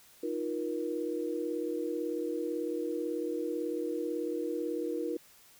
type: chord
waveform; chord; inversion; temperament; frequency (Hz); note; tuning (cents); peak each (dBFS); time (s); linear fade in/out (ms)
sine; Eb suspended second; none; equal with one note detuned; 311.1 / 349.2 / 474.9; Eb4 / F4 / Bb4; 0 / 0 / +32; -36 / -36 / -35; 0.23-5.17; 5
effects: white hiss -59 dBFS RMS until 5.59 s